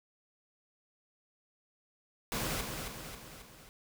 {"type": "noise with echo", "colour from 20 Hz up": "pink", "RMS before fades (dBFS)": -35, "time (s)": [2.32, 2.61], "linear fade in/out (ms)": 0, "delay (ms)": 270, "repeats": 4, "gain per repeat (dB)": -5, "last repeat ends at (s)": 3.69, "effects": []}